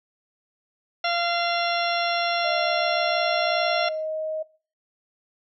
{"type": "harmonic tone", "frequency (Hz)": 689, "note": "F5", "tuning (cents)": -24, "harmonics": [1, 2, 3, 4, 5, 6, 8], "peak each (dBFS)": [-25, -28, -30, -31, -32, -33, -34], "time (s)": [1.04, 3.89], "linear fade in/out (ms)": 5}
{"type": "tone with pitch glide", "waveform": "sine", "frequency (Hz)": [622.3, 627], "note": ["D#5", "D#5"], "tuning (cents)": [0, 13], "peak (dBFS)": -26, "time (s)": [2.44, 4.43], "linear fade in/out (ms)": 10, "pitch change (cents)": 13, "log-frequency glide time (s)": [3.03, 3.29]}
{"effects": ["noise-tail reverb RT60 0.4 s tail -21 dB re dry"]}